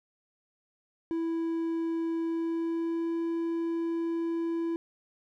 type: tone with pitch glide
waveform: triangle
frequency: 330 to 333.4 Hz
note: E4 to E4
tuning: +2 to +20 cents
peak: -26 dBFS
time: 1.11-4.76 s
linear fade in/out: 0 ms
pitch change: +18 cents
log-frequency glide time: 2.21-3.18 s
effects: none